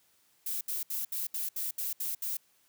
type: noise bursts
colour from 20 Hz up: violet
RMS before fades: -34 dBFS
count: 9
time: 0.46-2.37 s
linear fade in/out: 5 ms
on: 150 ms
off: 70 ms
effects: white hiss -68 dBFS RMS until 2.68 s + high-pass 60 Hz 12 dB/octave